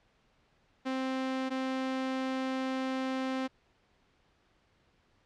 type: tone pair in turn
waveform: sawtooth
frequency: 262.2 / 262.2 Hz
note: C4 / C4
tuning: +4 / +4 cents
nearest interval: unison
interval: 0 cents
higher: neither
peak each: -27 dBFS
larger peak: neither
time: 0.85-1.5 / 1.5-3.48 s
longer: second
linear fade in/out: 20 ms
effects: pink hiss -69 dBFS RMS until 5.25 s + low-pass 4000 Hz 12 dB/octave